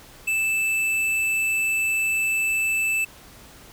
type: tone with tanh clipping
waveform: sine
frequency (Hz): 2637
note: E7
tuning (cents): 0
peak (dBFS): -22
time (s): 0.27-3.05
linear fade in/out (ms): 10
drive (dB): 13
effects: pink hiss -47 dBFS RMS until 3.72 s